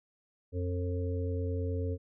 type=harmonic tone; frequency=89.3 Hz; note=F2; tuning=39 cents sharp; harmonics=1 / 3 / 5 / 6; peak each=-31 / -40 / -38 / -44 dBFS; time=0.52-1.98 s; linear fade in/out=50 ms; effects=none